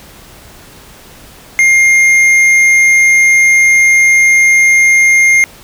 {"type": "tone with tanh clipping", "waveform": "sine", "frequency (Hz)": 2120, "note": "C7", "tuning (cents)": 22, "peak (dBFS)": -6, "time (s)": [1.59, 5.44], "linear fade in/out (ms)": 0, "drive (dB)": 9, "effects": ["pink hiss -37 dBFS RMS until 5.63 s"]}